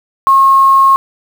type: tone with quantisation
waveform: sine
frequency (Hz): 1082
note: C#6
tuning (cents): -42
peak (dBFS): -4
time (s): 0.27-0.96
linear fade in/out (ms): 0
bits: 5
effects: none